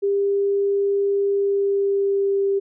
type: tone with pitch glide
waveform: sine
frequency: 399.4 to 395 Hz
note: G4 to G4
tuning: +32 to +13 cents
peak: -17 dBFS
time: 0.02-2.6 s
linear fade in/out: 20 ms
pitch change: -19 cents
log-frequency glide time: 1.3-2.49 s
effects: none